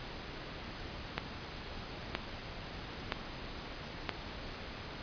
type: click train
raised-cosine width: 0.3 ms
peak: -15 dBFS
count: 4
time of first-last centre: 1.18-4.093 s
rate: 1.03 Hz
effects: pink hiss -44 dBFS RMS until 5.02 s + resampled to 11025 Hz